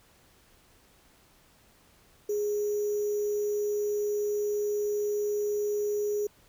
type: tone with sample-and-hold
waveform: sine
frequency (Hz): 415.3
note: G#4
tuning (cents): 0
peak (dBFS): -26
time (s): 2.29-6.27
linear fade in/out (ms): 5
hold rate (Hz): 6300
effects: pink hiss -61 dBFS RMS until 6.48 s